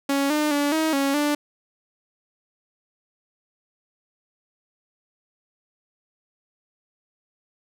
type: tone with pitch steps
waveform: sawtooth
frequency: 278 / 301.6 / 288 / 317 / 276.4 / 293.9 Hz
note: C#4 / D4 / D4 / D#4 / C#4 / D4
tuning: +5 / +46 / -34 / +32 / -5 / +1 cents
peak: -16 dBFS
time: 0.09-1.35 s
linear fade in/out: 5 ms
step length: 210 ms
effects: none